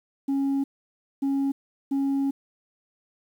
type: tone bursts at uneven times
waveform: sine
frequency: 275.1 Hz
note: C#4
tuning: 13 cents flat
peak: -19 dBFS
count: 3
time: 0.28-0.64 / 1.22-1.52 / 1.91-2.31 s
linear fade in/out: 10 ms
effects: tanh soft clip ceiling -21 dBFS + 9-bit